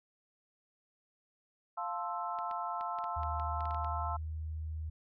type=chord; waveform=sine; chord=F major seventh; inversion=none; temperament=equal; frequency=698.5 / 880 / 1046.5 / 1318.5 Hz; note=F5 / A5 / C6 / E6; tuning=0 / 0 / 0 / 0 cents; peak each=-40 dBFS; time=1.77-4.17 s; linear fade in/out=10 ms
type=clicks; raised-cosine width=0.3 ms; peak=-34 dBFS; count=12; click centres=2.388 / 2.512 / 2.81 / 2.987 / 3.041 / 3.233 / 3.398 / 3.607 / 3.655 / 3.709 / 3.746 / 3.846 s
type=tone with pitch glide; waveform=sine; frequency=77.78 to 78.64 Hz; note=D#2 to D#2; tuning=0 to +19 cents; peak=-36 dBFS; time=3.16-4.9 s; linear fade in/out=10 ms; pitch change=+19 cents; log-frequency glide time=3.7-4.12 s
effects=none